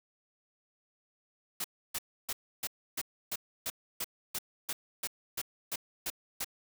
white noise bursts, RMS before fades -35 dBFS, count 15, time 1.6-6.445 s, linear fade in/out 5 ms, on 43 ms, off 300 ms, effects none

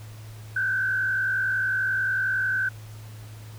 sine tone with frequency modulation, 1537 Hz, G6, 35 cents flat, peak -22 dBFS, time 0.56-2.69 s, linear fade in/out 5 ms, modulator 51.1 Hz, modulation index 1, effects added 108 Hz sine -39 dBFS peak until 3.58 s + pink hiss -50 dBFS RMS until 3.58 s

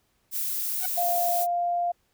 violet noise, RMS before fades -29 dBFS, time 0.31-1.47 s, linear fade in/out 50 ms
sawtooth tone with exponential growth, 742 Hz, F#5, 5 cents sharp, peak -25 dBFS, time 0.77-0.86 s, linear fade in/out 5 ms, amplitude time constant 18 ms
sine tone, 698.5 Hz, F5, in tune, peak -23 dBFS, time 0.97-1.92 s, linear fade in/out 10 ms
effects pink hiss -70 dBFS RMS until 2.13 s

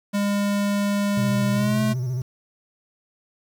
square tone with pitch glide, 202.6 to 215.9 Hz, G#3 to A3, -43 to -33 cents, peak -21 dBFS, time 0.13-1.94 s, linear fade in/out 20 ms, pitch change +110 cents, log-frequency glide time 1.53-1.81 s
triangle tone with vibrato, 126.3 Hz, B2, 39 cents sharp, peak -21 dBFS, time 1.17-2.22 s, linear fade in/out 5 ms, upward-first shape square, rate 14 Hz, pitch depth 60 cents each way
effects 8-bit

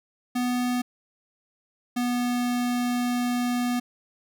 square tone pair in turn, 246.9 / 244.6 Hz, B3 / B3, 0 / -16 cents, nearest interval unison, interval 16 cents, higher first, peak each -24 dBFS, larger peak neither, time 0.35-0.82 / 1.96-3.8 s, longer second, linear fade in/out 10 ms, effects none

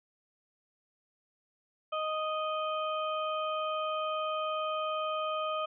harmonic tone, 622.3 Hz, D#5, in tune, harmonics 1 / 2 / 4 / 5, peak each -34 / -33 / -45 / -43 dBFS, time 1.92-5.66 s, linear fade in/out 10 ms, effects none

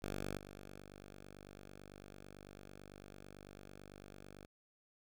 5% pulse tone with level steps, 49 Hz, G1, in tune, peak -29 / -40 / -42 dBFS, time 0.02-4.46 s, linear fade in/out 10 ms, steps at 0.37 / 0.8 s, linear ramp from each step 5 ms, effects none

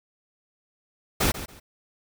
pink noise with echo, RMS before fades -22 dBFS, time 1.2-1.32 s, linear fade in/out 10 ms, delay 140 ms, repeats 2, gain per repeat -13 dB, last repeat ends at 1.6 s, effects none

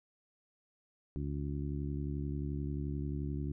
harmonic tone, 71.4 Hz, D2, 48 cents flat, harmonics 1 / 2 / 3 / 4 / 5, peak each -38 / -38 / -45 / -42 / -47 dBFS, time 1.16-3.52 s, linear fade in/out 0 ms, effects none

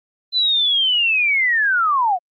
sine linear sweep, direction down, 4068 to 680 Hz, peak -14 dBFS, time 0.32-2.19 s, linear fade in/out 50 ms, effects Opus 32 kbps

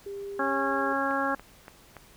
sine tone with pitch glide, 399.1 to 403 Hz, G4 to G4, +31 to +48 cents, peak -34 dBFS, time 0.06-0.93 s, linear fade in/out 5 ms, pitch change +17 cents, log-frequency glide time 0.53-0.6 s
harmonic tone, 274.1 Hz, C#4, 19 cents flat, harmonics 1 / 2 / 3 / 4 / 5 / 6, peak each -32 / -32 / -32 / -32 / -32 / -32 dBFS, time 0.39-1.35 s, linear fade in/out 5 ms
click train, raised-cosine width 0.5 ms, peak -27 dBFS, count 4, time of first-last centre 1.11-1.967 s, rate 3.5 Hz
effects pink hiss -55 dBFS RMS until 2.16 s

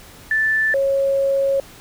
sine tone pair in turn, 1760 / 548.2 Hz, A6 / C#5, 0 / -19 cents, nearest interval octave + minor sixth, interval 2019 cents, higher first, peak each -15 dBFS, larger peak neither, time 0.31-0.74 / 0.74-1.6 s, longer second, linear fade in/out 2 ms, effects pink hiss -43 dBFS RMS until 1.8 s

